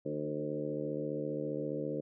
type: harmonic tone with a mistuned harmonic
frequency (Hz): 74.9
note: D2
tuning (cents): +35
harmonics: 2 / 3 / 4 / 5 / 6 / 7 / 8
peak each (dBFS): -42 / -45 / -39 / -44 / -40 / -39 / -50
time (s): 0.05-2.01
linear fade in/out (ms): 10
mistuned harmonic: 5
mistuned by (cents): -31
effects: none